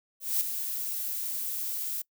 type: noise with ADSR envelope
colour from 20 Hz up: violet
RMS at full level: -25 dBFS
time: 0.2-2.02 s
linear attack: 210 ms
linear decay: 5 ms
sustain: -8 dB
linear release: 8 ms
effects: noise-tail reverb RT60 0.1 s tail -23 dB re dry